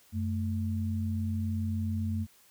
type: tone pair together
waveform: sine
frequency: 92.41 / 219.8 Hz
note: F#2 / A3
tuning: -2 / -2 cents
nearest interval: octave + minor third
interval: 1500 cents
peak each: -30 / -33 dBFS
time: 0.12-2.27 s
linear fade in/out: 50 ms
effects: white hiss -61 dBFS RMS until 2.5 s